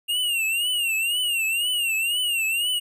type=tone with vibrato; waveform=square; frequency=2794 Hz; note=F7; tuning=in tune; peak=-22 dBFS; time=0.08-2.8 s; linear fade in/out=20 ms; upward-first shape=triangle; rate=2 Hz; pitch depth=140 cents each way; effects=none